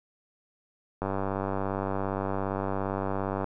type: click train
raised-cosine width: 1 ms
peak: -16 dBFS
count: 237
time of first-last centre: 1.02-3.443 s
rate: 97.4 Hz
effects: none